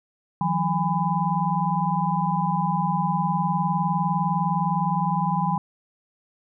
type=tone cluster; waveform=sine; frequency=161.8 / 181.5 / 819 / 1001 Hz; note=E3 / F#3 / G#5 / B5; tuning=-32 / -33 / -24 / +23 cents; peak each=-26 dBFS; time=0.41-5.58 s; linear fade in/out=2 ms; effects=none